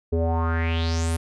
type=tone with low-pass filter sweep; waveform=square; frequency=82.41 Hz; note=E2; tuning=in tune; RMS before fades=-23 dBFS; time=0.12-1.17 s; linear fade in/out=10 ms; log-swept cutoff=420 to 11000 Hz; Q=5; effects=none